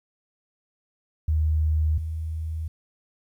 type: tone pair in turn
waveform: sine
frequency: 77.78 / 79.78 Hz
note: D#2 / D#2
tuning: 0 / +44 cents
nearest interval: unison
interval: 44 cents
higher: second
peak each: -19 / -27 dBFS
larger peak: first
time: 1.28-1.98 / 1.98-2.68 s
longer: neither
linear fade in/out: 5 ms
effects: 10-bit